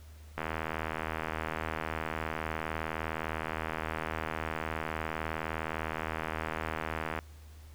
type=click train; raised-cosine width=0.5 ms; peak=-18 dBFS; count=543; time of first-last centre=0.38-7.189 s; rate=79.6 Hz; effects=added 76 Hz sine -48 dBFS peak until 7.74 s + pink hiss -60 dBFS RMS until 7.74 s